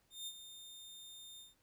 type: tone with ADSR envelope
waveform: sawtooth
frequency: 3633 Hz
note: A#7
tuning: 45 cents flat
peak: -38 dBFS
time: 0.1-1.55 s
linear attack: 170 ms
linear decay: 51 ms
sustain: -10 dB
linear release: 160 ms
effects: pink hiss -75 dBFS RMS until 1.62 s